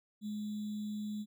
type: tone with sample-and-hold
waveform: sine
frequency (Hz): 210.4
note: G#3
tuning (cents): +23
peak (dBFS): -36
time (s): 0.21-1.26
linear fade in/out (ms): 50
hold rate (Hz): 3675
effects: none